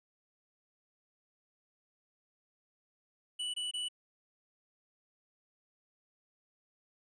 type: tone bursts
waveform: square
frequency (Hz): 2960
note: F#7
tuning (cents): 0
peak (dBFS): -35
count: 3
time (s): 3.39-3.886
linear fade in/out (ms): 10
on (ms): 150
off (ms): 23
effects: resampled to 22050 Hz